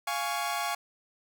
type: chord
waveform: sawtooth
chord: Db major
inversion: first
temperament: equal with one note detuned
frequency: 698.5 / 830.6 / 1116.4 Hz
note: F5 / Ab5 / Db6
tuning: 0 / 0 / +12 cents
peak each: -30 dBFS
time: 0.07-0.75 s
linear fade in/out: 5 ms
effects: none

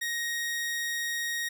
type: tone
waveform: sawtooth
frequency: 1875 Hz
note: A#6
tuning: 10 cents sharp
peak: -26 dBFS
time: 0.01-1.49 s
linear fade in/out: 10 ms
effects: none

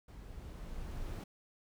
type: noise with level ramp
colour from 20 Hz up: brown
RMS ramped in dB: -50 to -39 dBFS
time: 0.08-1.24 s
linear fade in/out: 5 ms
effects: none

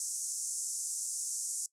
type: band-pass noise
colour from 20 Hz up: pink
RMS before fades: -37 dBFS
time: 0-1.66 s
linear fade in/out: 2 ms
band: 6100 to 10000 Hz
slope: 48 dB/octave
effects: noise-tail reverb RT60 0.1 s tail -20 dB re dry

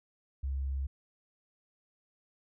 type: tone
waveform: sine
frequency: 67.9 Hz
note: C#2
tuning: 35 cents flat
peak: -30 dBFS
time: 0.43-0.87 s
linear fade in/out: 10 ms
effects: tanh soft clip ceiling -26 dBFS

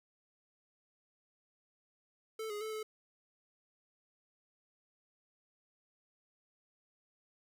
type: tone with pitch steps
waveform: square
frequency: 440.6 / 415.7 / 436.6 / 432.6 Hz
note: A4 / G#4 / A4 / A4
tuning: +2 / +2 / -13 / -29 cents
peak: -39 dBFS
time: 2.39-2.83 s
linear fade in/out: 5 ms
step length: 110 ms
effects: none

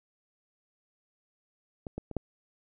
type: clicks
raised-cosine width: 2 ms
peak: -24 / -22 / -26 / -16 dBFS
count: 4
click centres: 1.868 / 1.98 / 2.113 / 2.167 s
effects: none

